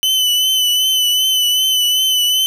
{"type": "tone with vibrato", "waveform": "40% pulse", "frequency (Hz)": 3016, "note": "F#7", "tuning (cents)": 32, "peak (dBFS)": -11, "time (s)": [0.03, 2.46], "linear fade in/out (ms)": 0, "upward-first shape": "triangle", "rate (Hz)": 2.6, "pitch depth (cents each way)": 38, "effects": []}